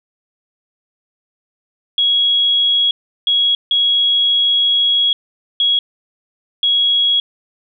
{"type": "tone bursts at uneven times", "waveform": "sine", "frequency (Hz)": 3322, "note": "G#7", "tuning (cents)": 0, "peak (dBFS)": -11, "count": 5, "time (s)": [[1.98, 2.91], [3.27, 3.55], [3.71, 5.13], [5.6, 5.79], [6.63, 7.2]], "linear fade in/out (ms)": 2, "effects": []}